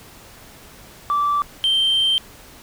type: tone pair in turn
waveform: sine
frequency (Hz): 1164 / 3135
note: D6 / G7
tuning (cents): -16 / -1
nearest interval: octave + perfect fourth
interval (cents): 1715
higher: second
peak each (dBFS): -15 / -13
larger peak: second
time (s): 1.1-1.42 / 1.64-2.18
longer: second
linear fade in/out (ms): 0
effects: tanh soft clip ceiling -13 dBFS + pink hiss -44 dBFS RMS until 2.62 s